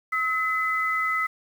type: tone pair together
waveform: sine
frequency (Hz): 1290.2 / 2021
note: E6 / B6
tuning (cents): -38 / +39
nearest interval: minor sixth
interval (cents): 777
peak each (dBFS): -25 / -25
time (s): 0.12-1.27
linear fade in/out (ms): 10
effects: 8-bit